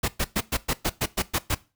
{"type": "noise bursts", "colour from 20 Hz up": "pink", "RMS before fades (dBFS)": -24, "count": 10, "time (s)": [0.03, 1.55], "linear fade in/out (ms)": 10, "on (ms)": 53, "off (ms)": 110, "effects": ["noise-tail reverb RT60 0.3 s tail -19 dB re dry"]}